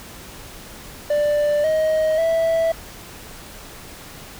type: tone with pitch steps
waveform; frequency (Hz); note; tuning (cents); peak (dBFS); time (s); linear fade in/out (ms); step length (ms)
triangle; 590 / 628 / 657; D5 / D#5 / E5; +8 / +16 / -6; -14; 1.1-2.72; 5; 540
effects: pink hiss -39 dBFS RMS until 4.39 s